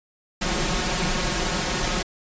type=noise with comb filter; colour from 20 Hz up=pink; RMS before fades=-24 dBFS; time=0.41-2.03 s; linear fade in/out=10 ms; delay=5.5 ms; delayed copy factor=+0.95; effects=resampled to 16000 Hz